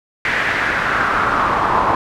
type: noise with band-pass filter sweep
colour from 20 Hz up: brown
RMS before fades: -17 dBFS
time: 0.25-1.95 s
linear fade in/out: 2 ms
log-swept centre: 2000 to 980 Hz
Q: 3.3
effects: none